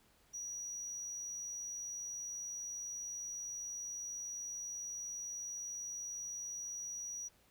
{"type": "tone", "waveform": "triangle", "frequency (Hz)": 5800, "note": "F#8", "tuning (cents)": -35, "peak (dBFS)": -40, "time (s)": [0.33, 7.29], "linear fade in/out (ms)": 20, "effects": ["pink hiss -69 dBFS RMS until 7.5 s"]}